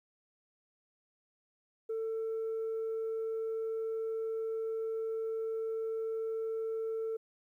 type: tone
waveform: sine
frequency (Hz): 446.6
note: A4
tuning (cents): +26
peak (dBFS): -31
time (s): 1.89-7.17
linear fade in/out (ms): 10
effects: tanh soft clip ceiling -31 dBFS + 12-bit